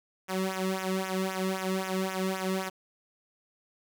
sawtooth tone with flanger, 188.8 Hz, F#3, 35 cents sharp, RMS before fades -31 dBFS, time 0.28-2.7 s, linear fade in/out 20 ms, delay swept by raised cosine 0.22 to 1.32 ms, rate 3.8 Hz, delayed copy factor -0.95, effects 10-bit

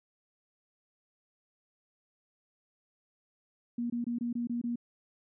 sine tone bursts, 238.1 Hz, A#3, 37 cents sharp, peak -30 dBFS, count 7, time 3.78-4.758 s, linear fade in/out 5 ms, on 120 ms, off 23 ms, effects none

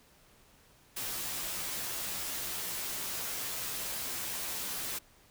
white noise with comb filter, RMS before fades -37 dBFS, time 0.96-4.99 s, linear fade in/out 10 ms, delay 13 ms, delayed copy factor -0.65, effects pink hiss -62 dBFS RMS until 5.3 s

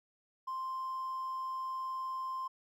triangle tone with hard clipping, 1046.5 Hz, C6, in tune, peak -36 dBFS, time 0.47-2.48 s, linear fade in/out 10 ms, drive 4 dB, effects none

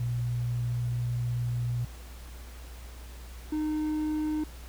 sine / triangle tone pair in turn, 120.7 / 306.8 Hz, B2 / D#4, -39 / -24 cents, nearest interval octave + major third, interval 1615 cents, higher second, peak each -27 / -25 dBFS, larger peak second, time 0-1.85 / 3.52-4.44 s, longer first, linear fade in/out 5 ms, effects added 60 Hz sine -42 dBFS peak until 4.68 s + pink hiss -51 dBFS RMS until 4.68 s

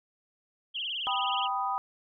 sine tone with vibrato, 3025 Hz, F#7, 38 cents sharp, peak -31 dBFS, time 0.74-1.48 s, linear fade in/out 20 ms, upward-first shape triangle, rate 19 Hz, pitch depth 190 cents each way
sine chord, G augmented, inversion none, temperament equal, 784 / 987.8 / 1244.5 Hz, G5 / B5 / D#6, 0 / 0 / 0 cents, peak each -32 dBFS, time 1.07-1.78 s, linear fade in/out 0 ms
effects none

